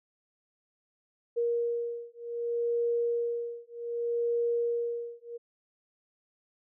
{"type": "beating tone pair", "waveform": "sine", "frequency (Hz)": [471.2, 471.85], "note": ["A#4", "A#4"], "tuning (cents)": [19, 21], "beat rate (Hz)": 0.65, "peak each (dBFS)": -31, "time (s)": [1.36, 5.38], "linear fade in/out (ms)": 20, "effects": []}